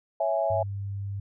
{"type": "chord", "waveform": "sine", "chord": "C# minor", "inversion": "none", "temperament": "equal", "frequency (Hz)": [554.4, 659.3, 830.6], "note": ["C#5", "E5", "G#5"], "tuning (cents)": [0, 0, 0], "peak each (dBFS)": [-29, -25, -30], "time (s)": [0.2, 0.63], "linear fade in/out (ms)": 5}
{"type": "tone", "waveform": "sine", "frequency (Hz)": 99.4, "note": "G2", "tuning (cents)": 25, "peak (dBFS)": -30, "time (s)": [0.5, 1.2], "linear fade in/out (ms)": 5}
{"effects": []}